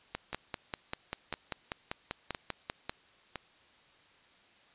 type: two click trains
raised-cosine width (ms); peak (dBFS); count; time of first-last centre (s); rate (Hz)
0.3; -18 / -21; 15 / 4; 0.15-2.895 / 0.33-3.357; 5.1 / 0.991
effects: white hiss -62 dBFS RMS until 4.74 s + resampled to 8000 Hz